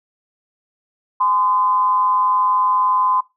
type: tone with amplitude modulation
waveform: sine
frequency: 1023 Hz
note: C6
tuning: 39 cents flat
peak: -11 dBFS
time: 1.2-3.21 s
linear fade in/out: 10 ms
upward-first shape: sine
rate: 190 Hz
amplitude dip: 55%
effects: noise-tail reverb RT60 0.2 s tail -20 dB re dry